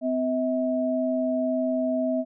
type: tone pair together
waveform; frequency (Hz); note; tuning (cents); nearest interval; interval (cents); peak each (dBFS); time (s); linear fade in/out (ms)
sine; 255.2 / 643; C4 / E5; -43 / -43; octave + major third; 1600; -25; 0.01-2.25; 50
effects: none